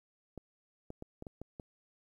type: clicks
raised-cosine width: 2 ms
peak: -30 dBFS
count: 7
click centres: 0.377 / 0.904 / 1.024 / 1.224 / 1.268 / 1.416 / 1.598 s
effects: 11-bit